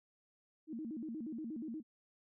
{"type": "tone with vibrato", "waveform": "sine", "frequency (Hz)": 268.3, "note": "C4", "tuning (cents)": 44, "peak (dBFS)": -40, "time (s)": [0.67, 1.83], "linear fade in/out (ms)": 50, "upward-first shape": "square", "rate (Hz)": 8.4, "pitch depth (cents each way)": 270, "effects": []}